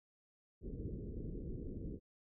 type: low-pass noise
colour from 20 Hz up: pink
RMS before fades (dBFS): -44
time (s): 0.61-2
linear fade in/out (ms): 50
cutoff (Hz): 450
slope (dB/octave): 48
effects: none